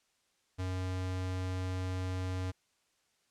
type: tone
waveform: square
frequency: 92.5 Hz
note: F#2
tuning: in tune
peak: -34 dBFS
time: 0.58-2.52 s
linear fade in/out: 20 ms
effects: white hiss -74 dBFS RMS until 3.3 s + low-pass 8000 Hz 12 dB/octave